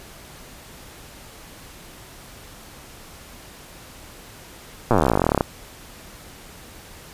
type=slowing click train; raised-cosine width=1 ms; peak=-3 dBFS; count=30; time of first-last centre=4.91-5.409 s; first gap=8 ms; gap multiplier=1.05; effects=pink hiss -43 dBFS RMS until 7.13 s + resampled to 32000 Hz